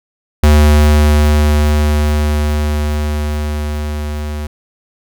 square tone with level ramp, 74.8 Hz, D2, 32 cents sharp, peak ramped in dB -5 to -20 dBFS, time 0.43-4.47 s, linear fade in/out 5 ms, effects none

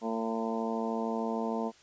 harmonic tone with a mistuned harmonic, 113.2 Hz, A2, 50 cents sharp, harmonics 2 / 3 / 4 / 5 / 6 / 7 / 8 / 9, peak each -33 / -41 / -36 / -42 / -38 / -44 / -39 / -44 dBFS, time 0.01-1.72 s, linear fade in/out 50 ms, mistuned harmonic 7, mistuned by -19 cents, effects white hiss -59 dBFS RMS until 1.82 s + resampled to 16000 Hz

